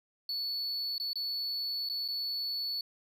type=tone with dropouts; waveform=triangle; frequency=4435 Hz; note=C#8; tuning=in tune; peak=-31 dBFS; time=0.29-2.81 s; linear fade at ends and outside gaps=2 ms; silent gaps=0.981-0.999 / 1.132-1.156 / 1.889-1.897 / 2.079-2.085 s; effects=none